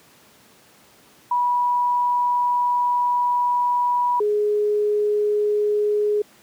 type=tone pair in turn; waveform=sine; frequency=975 / 417.8 Hz; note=B5 / G#4; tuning=-23 / +10 cents; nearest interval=octave + minor third; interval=1467 cents; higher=first; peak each=-17 dBFS; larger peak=neither; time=1.31-4.2 / 4.2-6.22 s; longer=first; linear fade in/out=5 ms; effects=pink hiss -52 dBFS RMS until 6.42 s + high-pass 150 Hz 12 dB/octave